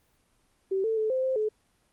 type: tone with pitch steps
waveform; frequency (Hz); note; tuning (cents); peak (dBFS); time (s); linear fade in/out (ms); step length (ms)
sine; 384.6 / 445.5 / 435.1 / 519 / 523 / 429.6; G4 / A4 / A4 / C5 / C5 / A4; -33 / +22 / -19 / -14 / -1 / -41; -24; 0.71-1.49; 10; 130
effects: pink hiss -68 dBFS RMS until 1.92 s + Opus 24 kbps